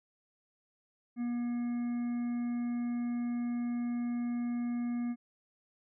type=harmonic tone; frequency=240 Hz; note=B3; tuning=49 cents flat; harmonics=1 / 3 / 5 / 7 / 9; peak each=-31 / -52 / -56 / -60 / -56 dBFS; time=1.16-5.16 s; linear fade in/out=50 ms; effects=none